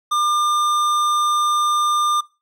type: tone with hard clipping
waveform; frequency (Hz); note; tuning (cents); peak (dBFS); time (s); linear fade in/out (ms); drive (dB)
triangle; 1200; D6; +37; -18; 0.11-2.21; 10; 18
effects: noise-tail reverb RT60 0.3 s tail -21 dB re dry